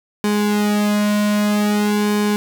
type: tone with flanger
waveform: sawtooth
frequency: 208 Hz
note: G#3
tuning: 3 cents sharp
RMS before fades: -17 dBFS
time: 0.24-2.36 s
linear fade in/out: 0 ms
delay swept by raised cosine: 1.5 to 2.35 ms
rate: 0.52 Hz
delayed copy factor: -1
effects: none